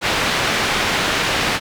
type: low-pass noise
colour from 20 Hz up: white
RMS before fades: -19 dBFS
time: 0.01-1.6 s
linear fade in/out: 50 ms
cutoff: 3000 Hz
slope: 12 dB/octave
effects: none